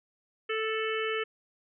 harmonic tone with a mistuned harmonic, 440 Hz, A4, in tune, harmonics 1 / 3 / 4 / 5 / 6 / 7, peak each -31 / -36 / -37 / -38 / -39 / -39 dBFS, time 0.49-1.24 s, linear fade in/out 10 ms, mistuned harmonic 7, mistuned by -37 cents, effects none

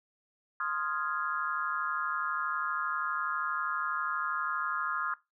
sine chord, F minor seventh, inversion second, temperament equal, 1046.5 / 1244.5 / 1396.9 / 1661.2 Hz, C6 / Eb6 / F6 / Ab6, 0 / 0 / 0 / 0 cents, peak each -38 / -34 / -35 / -38 dBFS, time 0.6-5.14 s, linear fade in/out 2 ms, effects noise-tail reverb RT60 0.2 s tail -18 dB re dry

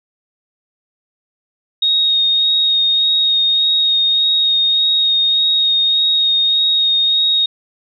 sine tone with vibrato, 3734 Hz, A#7, 2 cents sharp, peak -11 dBFS, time 1.82-7.46 s, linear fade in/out 5 ms, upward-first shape sine, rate 1.7 Hz, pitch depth 15 cents each way, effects none

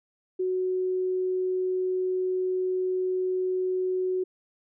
sine tone, 370 Hz, F#4, in tune, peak -24 dBFS, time 0.39-4.24 s, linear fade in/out 10 ms, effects none

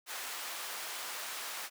pink high-pass noise, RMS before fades -41 dBFS, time 0.06-1.7 s, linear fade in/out 50 ms, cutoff 910 Hz, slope 12 dB/octave, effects none

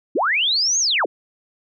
sine linear two-way sweep, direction up then down, 209.1 to 6660 to 209.1 Hz, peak -16 dBFS, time 0.15-1.06 s, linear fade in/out 10 ms, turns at 0.79 s, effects none

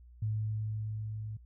sine tone with level ramp, 107.9 Hz, A2, 33 cents flat, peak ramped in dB -29 to -37 dBFS, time 0.22-1.37 s, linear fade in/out 5 ms, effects added 60 Hz sine -52 dBFS peak until 1.45 s

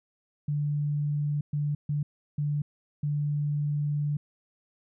sine tone bursts at uneven times, 146.83 Hz, D3, in tune, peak -25 dBFS, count 5, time 0.48-1.41 / 1.53-1.75 / 1.89-2.03 / 2.38-2.62 / 3.03-4.17 s, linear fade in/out 5 ms, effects none

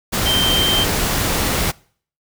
sine tone in noise, 3136 Hz, G7, in tune, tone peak -16 dBFS, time 0.25-0.85 s, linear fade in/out 20 ms, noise pink, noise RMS -19 dBFS, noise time 0.12-1.72 s, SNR 0 dB, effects noise-tail reverb RT60 0.5 s tail -24 dB re dry

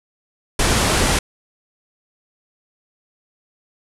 pink low-pass noise, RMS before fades -17 dBFS, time 0.59-1.19 s, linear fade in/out 5 ms, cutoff 11000 Hz, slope 48 dB/octave, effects none

